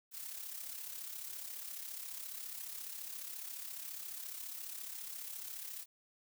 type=noise with amplitude modulation; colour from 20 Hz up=blue; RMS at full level=-43 dBFS; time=0.11-5.86 s; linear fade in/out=50 ms; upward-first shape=sine; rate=34.5 Hz; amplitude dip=55%; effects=none